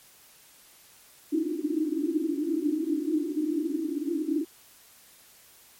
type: band-pass noise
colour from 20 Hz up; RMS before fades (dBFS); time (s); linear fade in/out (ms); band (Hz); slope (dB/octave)
white; -28; 1.32-4.45; 10; 290 to 330; 96
effects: white hiss -55 dBFS RMS until 5.79 s + MP3 64 kbps